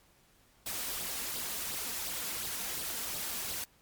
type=noise with flanger; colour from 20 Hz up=white; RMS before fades=-37 dBFS; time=0.66-3.64 s; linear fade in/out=2 ms; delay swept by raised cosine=0.22 to 4.42 ms; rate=2.8 Hz; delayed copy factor=+0.5; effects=pink hiss -65 dBFS RMS until 3.81 s + MP3 96 kbps